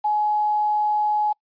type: tone with quantisation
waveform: sine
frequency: 843 Hz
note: G#5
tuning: 26 cents sharp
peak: -18 dBFS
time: 0.04-1.33 s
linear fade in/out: 10 ms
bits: 8
effects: noise-tail reverb RT60 0.1 s tail -26 dB re dry + resampled to 11025 Hz